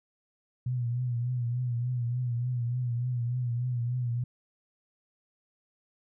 sine tone with vibrato, 122.1 Hz, B2, 19 cents flat, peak -27 dBFS, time 0.66-4.24 s, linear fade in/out 5 ms, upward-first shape triangle, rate 3.4 Hz, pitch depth 72 cents each way, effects none

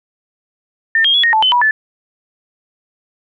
sine tone with pitch steps, 1805 / 3231 / 3375 / 1861 / 875 / 3041 / 973 / 1743 Hz, A6 / G#7 / G#7 / A#6 / A5 / F#7 / B5 / A6, +44 / -48 / +27 / -3 / -10 / +47 / -26 / -17 cents, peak -9 dBFS, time 0.95-1.71 s, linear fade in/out 2 ms, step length 95 ms, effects none

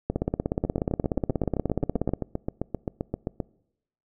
two click trains, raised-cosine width 2 ms, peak -11 / -14 dBFS, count 35 / 22, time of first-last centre 0.1-2.136 / 0.65-3.402 s, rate 16.7 / 7.63 Hz, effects noise-tail reverb RT60 0.8 s tail -24 dB re dry

